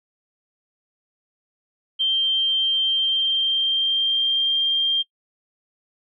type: tone with pitch glide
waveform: sine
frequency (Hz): 3152 to 3189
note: G7 to G7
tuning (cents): +9 to +29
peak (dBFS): -17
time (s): 1.99-5.03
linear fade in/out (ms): 20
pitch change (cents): +20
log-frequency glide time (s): 2.91-4.62
effects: noise-tail reverb RT60 0.1 s tail -22 dB re dry